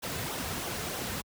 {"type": "noise with flanger", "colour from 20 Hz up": "pink", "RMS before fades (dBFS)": -35, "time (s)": [0.02, 1.22], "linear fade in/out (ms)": 20, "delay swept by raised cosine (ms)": [0.42, 3.62], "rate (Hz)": 3.2, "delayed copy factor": -0.5, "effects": ["high-pass 60 Hz 12 dB/octave"]}